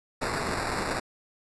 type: noise with sample-and-hold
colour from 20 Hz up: blue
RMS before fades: -30 dBFS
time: 0.21-1 s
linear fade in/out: 10 ms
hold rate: 3150 Hz
effects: resampled to 24000 Hz